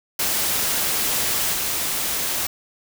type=noise with level steps; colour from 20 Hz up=white; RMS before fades=-22 / -24 dBFS; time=0.19-2.47 s; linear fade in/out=5 ms; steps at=1.52 s; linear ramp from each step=20 ms; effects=none